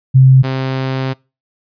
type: tone pair in turn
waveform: sine / sawtooth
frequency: 131.6 / 132.12 Hz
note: C3 / C3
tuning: +10 / +17 cents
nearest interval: unison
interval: 7 cents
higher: second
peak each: -3 / -12 dBFS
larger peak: first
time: 0.14-0.43 / 0.43-1.14 s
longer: second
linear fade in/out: 20 ms
effects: noise-tail reverb RT60 0.3 s tail -25 dB re dry + resampled to 11025 Hz